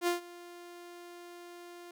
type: tone with ADSR envelope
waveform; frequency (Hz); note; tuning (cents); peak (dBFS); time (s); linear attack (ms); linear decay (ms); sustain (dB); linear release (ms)
sawtooth; 349.2; F4; 0; -22; 0.01-1.91; 63; 130; -21; 3
effects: none